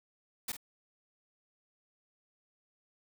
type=noise with echo; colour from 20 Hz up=white; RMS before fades=-36 dBFS; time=0.48-0.52 s; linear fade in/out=5 ms; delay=48 ms; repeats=1; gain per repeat=-10 dB; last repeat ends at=0.568 s; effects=none